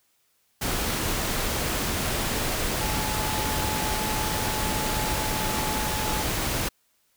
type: tone in noise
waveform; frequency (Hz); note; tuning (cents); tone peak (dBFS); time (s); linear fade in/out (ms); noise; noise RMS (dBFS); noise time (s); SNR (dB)
sine; 861; A5; -38; -32; 2.8-6.23; 10; pink; -27; 0.61-6.69; -8
effects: white hiss -68 dBFS RMS until 7.16 s